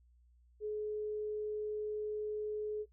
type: tone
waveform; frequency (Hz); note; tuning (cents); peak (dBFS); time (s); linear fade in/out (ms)
sine; 424; G#4; +36; -35; 0.6-2.86; 50
effects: noise-tail reverb RT60 0.1 s tail -20 dB re dry + added 60 Hz sine -63 dBFS peak until 2.92 s